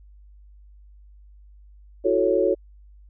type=chord; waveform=sine; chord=F# minor seventh; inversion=third; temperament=equal; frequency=329.6 / 370 / 440 / 554.4 Hz; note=E4 / F#4 / A4 / C#5; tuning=0 / 0 / 0 / 0 cents; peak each=-26 / -22 / -23 / -22 dBFS; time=2.04-2.55 s; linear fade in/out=20 ms; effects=added 50 Hz sine -46 dBFS peak until 3.09 s